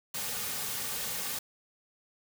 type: noise with comb filter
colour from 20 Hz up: white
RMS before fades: -35 dBFS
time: 0.14-1.39 s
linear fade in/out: 5 ms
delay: 3 ms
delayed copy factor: -0.5
effects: none